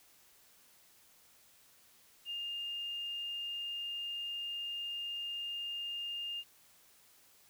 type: tone with quantisation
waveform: sine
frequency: 2816 Hz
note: F7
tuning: 14 cents sharp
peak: -37 dBFS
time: 2.25-6.44 s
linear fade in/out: 50 ms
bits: 11
effects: white hiss -64 dBFS RMS until 7.49 s